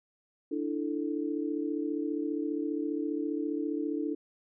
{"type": "chord", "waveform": "sine", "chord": "D suspended second", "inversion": "none", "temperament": "equal with one note detuned", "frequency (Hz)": [294.7, 329.6, 440], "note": ["D4", "E4", "A4"], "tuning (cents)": [6, 0, 0], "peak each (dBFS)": [-32, -34, -37], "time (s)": [0.51, 4.15], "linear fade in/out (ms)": 10, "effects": []}